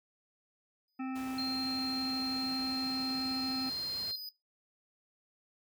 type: tone with exponential growth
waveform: square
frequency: 4978 Hz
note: D#8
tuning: in tune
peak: -40 dBFS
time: 0.88-4.29 s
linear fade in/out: 2 ms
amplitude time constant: 740 ms
type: harmonic tone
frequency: 261.6 Hz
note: C4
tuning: in tune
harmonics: 1 / 3 / 5 / 7 / 9 / 10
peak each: -35 / -45 / -47 / -55 / -56 / -53 dBFS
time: 0.99-3.7 s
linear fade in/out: 10 ms
type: noise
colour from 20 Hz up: pink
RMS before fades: -49 dBFS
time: 1.15-4.12 s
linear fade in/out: 10 ms
type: tone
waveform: sine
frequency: 4187 Hz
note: C8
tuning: in tune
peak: -34 dBFS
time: 1.38-4.16 s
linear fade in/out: 5 ms
effects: noise-tail reverb RT60 0.2 s tail -19 dB re dry + high-pass 80 Hz 12 dB/octave